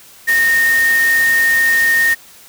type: tone in noise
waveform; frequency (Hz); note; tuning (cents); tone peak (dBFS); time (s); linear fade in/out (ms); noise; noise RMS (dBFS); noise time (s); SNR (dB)
sine; 1842; A#6; -21; -10; 0.27-2.15; 20; white; -24; 0.27-2.15; +11
effects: white hiss -42 dBFS RMS until 2.48 s